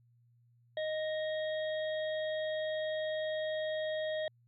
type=harmonic tone with a mistuned harmonic; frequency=622.3 Hz; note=D#5; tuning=in tune; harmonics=1 / 3 / 5 / 6; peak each=-33 / -43 / -47 / -49 dBFS; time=0.77-4.28 s; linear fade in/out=2 ms; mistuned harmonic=5; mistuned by=+95 cents; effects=added 119 Hz sine -64 dBFS peak until 4.47 s